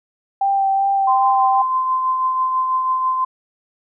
sine tone with vibrato, 784 Hz, G5, in tune, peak -14 dBFS, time 0.41-1.62 s, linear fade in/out 5 ms, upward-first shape sine, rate 2.6 Hz, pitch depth 14 cents each way
sine tone with tremolo, 1035 Hz, C6, 19 cents flat, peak -14 dBFS, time 1.07-3.25 s, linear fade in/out 10 ms, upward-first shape triangle, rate 6.1 Hz, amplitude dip 40%
effects none

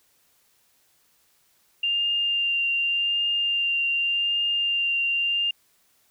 sine tone with vibrato, 2794 Hz, F7, in tune, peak -21 dBFS, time 1.83-5.51 s, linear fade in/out 5 ms, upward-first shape triangle, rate 0.86 Hz, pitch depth 15 cents each way, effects white hiss -64 dBFS RMS until 6.1 s

